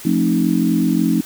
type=chord; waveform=sine; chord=F dominant seventh; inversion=none; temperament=equal with one note detuned; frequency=174.61 / 220 / 267.7 / 311.1 Hz; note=F3 / A3 / C4 / Eb4; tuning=0 / 0 / +40 / 0 cents; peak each=-19 dBFS; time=0.05-1.21 s; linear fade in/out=5 ms; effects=white hiss -36 dBFS RMS until 1.25 s